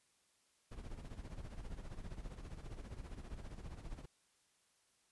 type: noise with tremolo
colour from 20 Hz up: brown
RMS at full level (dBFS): -45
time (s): 0.71-4.06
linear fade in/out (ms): 10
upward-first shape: sine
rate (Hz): 15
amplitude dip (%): 70
effects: white hiss -75 dBFS RMS until 5.11 s + resampled to 24000 Hz